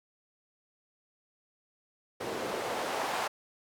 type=noise with band-pass filter sweep; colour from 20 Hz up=white; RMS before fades=-34 dBFS; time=2.2-3.28 s; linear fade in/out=10 ms; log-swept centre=370 to 820 Hz; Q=1.3; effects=none